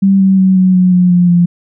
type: tone with pitch steps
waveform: sine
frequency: 194.9 / 191.77 / 188.7 / 185.67 / 182.69 / 179.76 / 176.88 / 174.04 Hz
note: G3 / G3 / F#3 / F#3 / F#3 / F#3 / F3 / F3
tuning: -10 / -38 / +34 / +6 / -22 / -50 / +22 / -6 cents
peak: -5 dBFS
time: 0.02-1.46 s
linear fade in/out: 10 ms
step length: 180 ms
effects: none